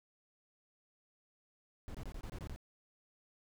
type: noise bursts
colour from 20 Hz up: brown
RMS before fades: -44 dBFS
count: 8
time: 1.88-2.561 s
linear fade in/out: 0 ms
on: 65 ms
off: 23 ms
effects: none